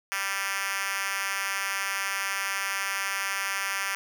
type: tone with high-pass filter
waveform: 5% pulse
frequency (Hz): 196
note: G3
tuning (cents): 0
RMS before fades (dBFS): -30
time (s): 0.12-3.95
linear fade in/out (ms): 0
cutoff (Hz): 1500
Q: 0.96
effects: none